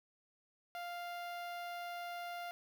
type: tone with notch filter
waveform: sawtooth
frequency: 698.5 Hz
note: F5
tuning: in tune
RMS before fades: -44 dBFS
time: 0.75-2.51 s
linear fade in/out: 0 ms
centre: 7700 Hz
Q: 0.63
effects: 11-bit